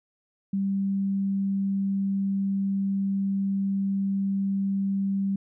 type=tone; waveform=sine; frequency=196 Hz; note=G3; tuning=in tune; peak=-23 dBFS; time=0.53-5.36 s; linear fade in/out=5 ms; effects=none